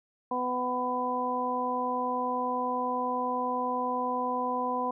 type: harmonic tone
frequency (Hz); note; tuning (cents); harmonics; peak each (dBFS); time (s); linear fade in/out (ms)
250; B3; +21; 1 / 2 / 3 / 4; -35 / -34 / -34 / -30; 0.31-4.91; 5
effects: none